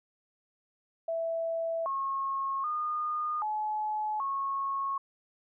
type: tone with pitch steps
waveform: sine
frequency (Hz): 660 / 1087 / 1222 / 854 / 1096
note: E5 / C#6 / D#6 / G#5 / C#6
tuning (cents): +2 / -34 / -32 / +48 / -20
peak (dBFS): -29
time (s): 1.08-4.98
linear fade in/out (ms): 5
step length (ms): 780
effects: none